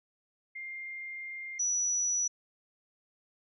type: tone pair in turn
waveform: sine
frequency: 2109 / 5893 Hz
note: C7 / F#8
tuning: +13 / -8 cents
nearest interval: octave + tritone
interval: 1779 cents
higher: second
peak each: -38 / -27 dBFS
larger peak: second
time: 0.55-1.59 / 1.59-2.28 s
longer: first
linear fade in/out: 10 ms
effects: none